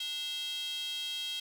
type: tone with high-pass filter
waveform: square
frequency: 293.7 Hz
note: D4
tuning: in tune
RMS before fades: -37 dBFS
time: 0-1.4 s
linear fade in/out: 5 ms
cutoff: 3300 Hz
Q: 7.5
effects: none